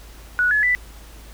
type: tone with pitch steps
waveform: sine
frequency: 1468 / 1705.9 / 1982.3 Hz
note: F#6 / G#6 / B6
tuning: -14 / +46 / +6 cents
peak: -15 dBFS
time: 0.39-0.75 s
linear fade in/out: 0 ms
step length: 120 ms
effects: added 53 Hz sine -40 dBFS peak until 1.33 s + pink hiss -46 dBFS RMS until 1.33 s